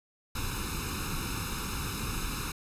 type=noise with comb filter; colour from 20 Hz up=pink; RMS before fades=-34 dBFS; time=0.35-2.52 s; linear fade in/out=5 ms; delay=0.77 ms; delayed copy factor=+0.95; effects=resampled to 32000 Hz